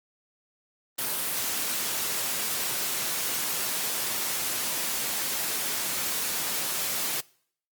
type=high-pass noise; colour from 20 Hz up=white; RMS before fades=-29 dBFS; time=0.98-7.21 s; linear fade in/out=10 ms; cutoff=130 Hz; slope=12 dB/octave; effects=noise-tail reverb RT60 0.6 s tail -24 dB re dry + Opus 32 kbps

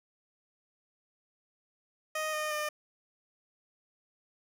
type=tone with pitch steps; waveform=15% pulse; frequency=622 / 612.7 / 603.6 Hz; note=D#5 / D#5 / D5; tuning=-1 / -27 / +47 cents; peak=-25 dBFS; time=2.15-2.69 s; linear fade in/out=5 ms; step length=180 ms; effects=none

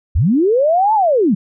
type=linear two-way sweep; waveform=sine; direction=up then down; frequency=55.1 to 895 to 166.5 Hz; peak=-10 dBFS; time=0.15-1.35 s; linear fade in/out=10 ms; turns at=0.94 s; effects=none

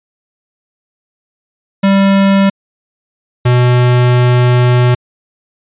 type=tone pair in turn; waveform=square; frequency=196 / 123.47 Hz; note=G3 / B2; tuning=0 / 0 cents; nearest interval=minor sixth; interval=800 cents; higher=first; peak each=-7 dBFS; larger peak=neither; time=1.83-2.5 / 3.45-4.95 s; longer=second; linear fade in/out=10 ms; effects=resampled to 8000 Hz

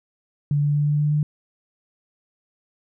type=tone with pitch steps; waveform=sine; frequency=145.2 / 146.04 / 146.89 / 147.74 / 148.59 / 149.45 Hz; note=D3 / D3 / D3 / D3 / D3 / D3; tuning=-19 / -9 / +1 / +11 / +21 / +31 cents; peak=-17 dBFS; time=0.51-1.23 s; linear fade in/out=2 ms; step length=120 ms; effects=none

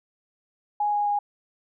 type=tone with pitch steps; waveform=sine; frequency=830.6 / 825.8 / 821.1 Hz; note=G#5 / G#5 / G#5; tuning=0 / -10 / -20 cents; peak=-21 dBFS; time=0.8-1.19 s; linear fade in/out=5 ms; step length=130 ms; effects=none

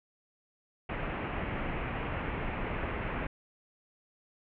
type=low-pass noise; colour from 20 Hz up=pink; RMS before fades=-35 dBFS; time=0.89-3.27 s; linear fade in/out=5 ms; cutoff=2700 Hz; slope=48 dB/octave; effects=none

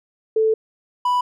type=tone pair in turn; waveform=sine / triangle; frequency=440 / 987.8 Hz; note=A4 / B5; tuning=0 / 0 cents; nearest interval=octave + major second; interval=1400 cents; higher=second; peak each=-14 dBFS; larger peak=neither; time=0.36-0.54 / 1.05-1.21 s; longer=first; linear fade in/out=5 ms; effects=none

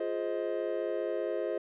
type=chord; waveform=triangle; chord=F minor seventh; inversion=none; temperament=just; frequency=349.2 / 419.1 / 523.8 / 628.6 Hz; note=F4 / Ab4 / C5 / Eb5; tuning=0 / +16 / +2 / +18 cents; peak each=-34 dBFS; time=0-1.58 s; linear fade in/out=5 ms; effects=resampled to 8000 Hz

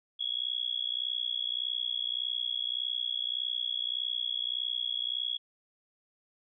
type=tone with amplitude modulation; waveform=sine; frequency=3341 Hz; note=G#7; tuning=10 cents sharp; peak=-26 dBFS; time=0.19-5.38 s; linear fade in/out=20 ms; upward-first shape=sine; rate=61.7 Hz; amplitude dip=100%; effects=none

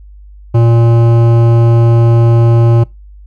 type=tone with hard clipping; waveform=sine; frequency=116.54 Hz; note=A#2; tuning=in tune; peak=-7 dBFS; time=0.54-2.84 s; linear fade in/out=10 ms; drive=14 dB; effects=noise-tail reverb RT60 0.2 s tail -22 dB re dry + added 50 Hz sine -32 dBFS peak until 3.26 s

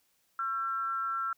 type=tone with amplitude modulation; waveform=sine; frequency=1348 Hz; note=E6; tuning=38 cents sharp; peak=-27 dBFS; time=0.39-1.33 s; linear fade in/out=2 ms; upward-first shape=sine; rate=246 Hz; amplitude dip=60%; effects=white hiss -72 dBFS RMS until 1.37 s

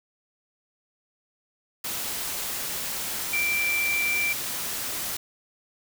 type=tone in noise; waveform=sine; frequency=2349 Hz; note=D7; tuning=in tune; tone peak=-23 dBFS; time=3.33-4.33 s; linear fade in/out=5 ms; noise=white; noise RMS=-31 dBFS; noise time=1.84-5.17 s; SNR=+5 dB; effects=none

